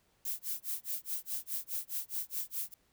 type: noise with tremolo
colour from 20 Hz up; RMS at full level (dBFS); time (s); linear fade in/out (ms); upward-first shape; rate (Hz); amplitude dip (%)
violet; -35; 0.25-2.74; 2; sine; 4.8; 100
effects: pink hiss -72 dBFS RMS until 2.92 s